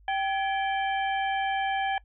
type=harmonic tone with a mistuned harmonic; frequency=780 Hz; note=G5; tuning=9 cents flat; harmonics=1 / 2 / 3 / 4; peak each=-26 / -32 / -38 / -38 dBFS; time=0.08-1.98 s; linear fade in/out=2 ms; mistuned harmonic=2; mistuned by=+140 cents; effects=noise-tail reverb RT60 0.1 s tail -23 dB re dry + added 50 Hz sine -53 dBFS peak until 2.04 s